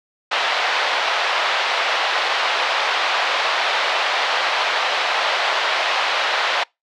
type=band-pass noise; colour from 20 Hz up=pink; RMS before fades=-20 dBFS; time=0.31-6.64 s; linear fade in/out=10 ms; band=630 to 4100 Hz; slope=24 dB/octave; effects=noise-tail reverb RT60 0.2 s tail -26 dB re dry